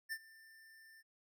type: tone with ADSR envelope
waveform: square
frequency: 1787 Hz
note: A6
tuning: 26 cents sharp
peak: -38 dBFS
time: 0.09-1.03 s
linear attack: 32 ms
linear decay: 57 ms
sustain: -21 dB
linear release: 33 ms
effects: none